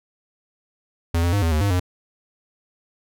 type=tone with pitch steps; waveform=square; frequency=84 / 86.6 / 101.4 / 82.4 / 76.6 / 100.8 / 90 Hz; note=E2 / F2 / G#2 / E2 / D#2 / G2 / F#2; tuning=+33 / -14 / -41 / 0 / -27 / +49 / -47 cents; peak=-18 dBFS; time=1.14-1.798 s; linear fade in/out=5 ms; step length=94 ms; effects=none

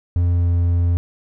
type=tone with pitch glide; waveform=triangle; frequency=87.31 to 86.51 Hz; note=F2 to F2; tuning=0 to -16 cents; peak=-12 dBFS; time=0.16-0.97 s; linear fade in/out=0 ms; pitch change=-16 cents; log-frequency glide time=0.31-0.49 s; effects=none

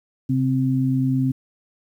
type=tone pair together; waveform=sine; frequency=133.05 / 261.6 Hz; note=C3 / C4; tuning=+29 / 0 cents; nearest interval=octave; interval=1171 cents; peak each=-20 dBFS; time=0.29-1.32 s; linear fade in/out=10 ms; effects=9-bit

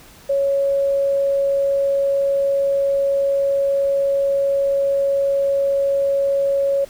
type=tone; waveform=sine; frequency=554.4 Hz; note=C#5; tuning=in tune; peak=-15 dBFS; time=0.29-6.85 s; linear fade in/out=10 ms; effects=pink hiss -45 dBFS RMS until 6.89 s

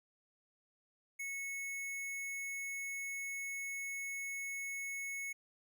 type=tone; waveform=square; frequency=2200 Hz; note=C#7; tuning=14 cents flat; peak=-40 dBFS; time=1.19-5.33 s; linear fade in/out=10 ms; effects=none

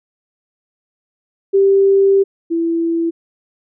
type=tone pair in turn; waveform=sine; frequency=392.2 / 333 Hz; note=G4 / E4; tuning=+1 / +18 cents; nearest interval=minor third; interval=283 cents; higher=first; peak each=-8 / -14 dBFS; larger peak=first; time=1.53-2.24 / 2.5-3.11 s; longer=first; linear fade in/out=20 ms; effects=none

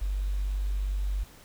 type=tone with quantisation; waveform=sine; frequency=48.56 Hz; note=G1; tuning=16 cents flat; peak=-26 dBFS; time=0.01-1.24 s; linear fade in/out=10 ms; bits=9; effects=pink hiss -53 dBFS RMS until 1.44 s

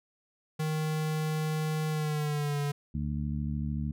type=tone with pitch glide; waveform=square; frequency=155.56 to 144.31 Hz; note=D#3 to D3; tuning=0 to -30 cents; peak=-29 dBFS; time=0.59-2.72 s; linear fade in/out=10 ms; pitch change=-130 cents; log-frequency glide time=1.89-2.59 s
type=harmonic tone; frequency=73.42 Hz; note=D2; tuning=in tune; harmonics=1 / 2 / 3 / 4; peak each=-34 / -33 / -35 / -45 dBFS; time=2.94-3.92 s; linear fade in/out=10 ms
effects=none

